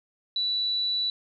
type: tone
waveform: sine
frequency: 3951 Hz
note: B7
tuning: in tune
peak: -24 dBFS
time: 0.36-1.1 s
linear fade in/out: 2 ms
effects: none